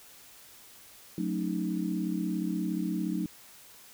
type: chord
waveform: sine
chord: D# half-diminished seventh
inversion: first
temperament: equal with one note detuned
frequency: 182.98 / 220 / 277.2 / 311.1 Hz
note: F#3 / A3 / C#4 / D#4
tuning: -19 / 0 / 0 / 0 cents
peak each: -32 / -35 / -38 / -33 dBFS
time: 1.18-3.26 s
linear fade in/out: 2 ms
effects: white hiss -53 dBFS RMS until 3.93 s